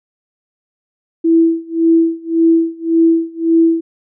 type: tone with tremolo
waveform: sine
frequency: 329.6 Hz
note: E4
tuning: in tune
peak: -6 dBFS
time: 1.24-3.81 s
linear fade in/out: 10 ms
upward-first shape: sine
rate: 1.8 Hz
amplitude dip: 95%
effects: none